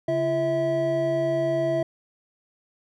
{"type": "tone cluster", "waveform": "triangle", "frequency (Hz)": [139.9, 338.8, 650], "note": ["C#3", "E4", "E5"], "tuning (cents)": [16, 48, -24], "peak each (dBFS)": [-29, -25, -21], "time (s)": [0.08, 1.83], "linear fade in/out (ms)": 5, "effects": []}